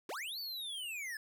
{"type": "linear two-way sweep", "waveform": "square", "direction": "up then down", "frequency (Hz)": [280.3, 4600, 1685], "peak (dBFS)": -40, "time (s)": [0.09, 1.17], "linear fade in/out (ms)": 2, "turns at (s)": 0.39, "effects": []}